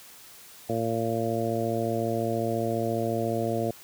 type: harmonic tone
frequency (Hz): 114.4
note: A#2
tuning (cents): -32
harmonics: 1 / 2 / 3 / 4 / 5 / 6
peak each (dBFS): -32 / -32 / -32 / -32 / -32 / -32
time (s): 0.69-3.71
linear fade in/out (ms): 5
effects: white hiss -49 dBFS RMS until 3.83 s + high-pass 60 Hz 12 dB/octave